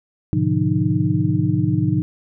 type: tone cluster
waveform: sine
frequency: 106.3 / 126.9 / 147.5 / 175.7 / 307 Hz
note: G#2 / B2 / D3 / F3 / D#4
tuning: +41 / +47 / +8 / +11 / -23 cents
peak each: -22 dBFS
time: 0.33-2.02 s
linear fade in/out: 0 ms
effects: none